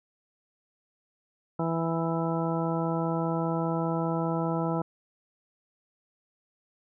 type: harmonic tone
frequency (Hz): 165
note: E3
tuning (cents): +2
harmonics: 1 / 2 / 3 / 4 / 5 / 6 / 8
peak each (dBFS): -29 / -32 / -34 / -35 / -36 / -37 / -38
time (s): 1.59-4.82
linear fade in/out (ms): 5
effects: none